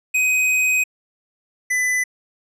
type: tone pair in turn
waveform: square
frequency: 2513 / 2001 Hz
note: D#7 / B6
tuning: +17 / +22 cents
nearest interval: major third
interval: 395 cents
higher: first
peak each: -16 / -18 dBFS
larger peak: first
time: 0.14-0.84 / 1.7-2.04 s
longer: first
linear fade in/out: 10 ms
effects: low-pass 12000 Hz 12 dB/octave